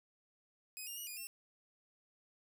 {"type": "tone with pitch steps", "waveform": "5% pulse", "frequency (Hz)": [2514, 2811, 2907, 2449, 2699], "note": ["D#7", "F7", "F#7", "D#7", "E7"], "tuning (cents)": [17, 11, -31, -28, 40], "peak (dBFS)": -35, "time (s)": [0.77, 1.27], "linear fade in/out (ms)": 0, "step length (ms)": 100, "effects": []}